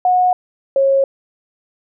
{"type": "tone pair in turn", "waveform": "sine", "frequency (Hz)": [729, 544.6], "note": ["F#5", "C#5"], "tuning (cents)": [-26, -31], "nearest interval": "perfect fourth", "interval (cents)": 505, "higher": "first", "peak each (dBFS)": -10, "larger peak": "neither", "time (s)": [[0.05, 0.33], [0.76, 1.04]], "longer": "neither", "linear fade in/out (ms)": 2, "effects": []}